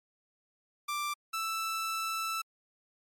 sawtooth tone pair in turn, 1178 / 1322.3 Hz, D6 / E6, +5 / +5 cents, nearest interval major second, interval 200 cents, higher second, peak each -28 dBFS, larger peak neither, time 0.88-1.14 / 1.33-2.42 s, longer second, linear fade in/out 10 ms, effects MP3 64 kbps

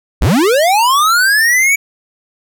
square linear sweep, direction up, 31 to 2289 Hz, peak -9 dBFS, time 0.21-1.76 s, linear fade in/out 10 ms, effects none

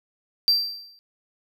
triangle tone with exponential decay, 4699 Hz, D8, in tune, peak -12 dBFS, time 0.48-0.99 s, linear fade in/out 0 ms, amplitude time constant 110 ms, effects none

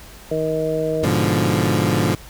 harmonic tone, 157.7 Hz, D#3, 24 cents sharp, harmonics 1 / 2 / 3 / 4, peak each -27 / -27 / -21 / -24 dBFS, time 0.31-1.05 s, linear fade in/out 5 ms
20% pulse chord, G# diminished seventh, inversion none, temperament equal, 103.83 / 123.47 / 146.83 / 174.61 Hz, G#2 / B2 / D3 / F3, 0 / 0 / 0 / 0 cents, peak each -16 / -18 / -17 / -17 dBFS, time 1.03-2.15 s, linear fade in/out 5 ms
effects added 50 Hz sine -42 dBFS peak until 2.29 s + pink hiss -42 dBFS RMS until 2.29 s

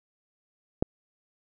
click, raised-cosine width 2 ms, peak -9 dBFS, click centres 0.825 s, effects none

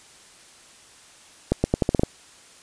accelerating click train, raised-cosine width 2 ms, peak -5 dBFS, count 8, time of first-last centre 1.52-2.034 s, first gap 120 ms, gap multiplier 0.83, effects white hiss -50 dBFS RMS until 2.62 s + resampled to 22050 Hz

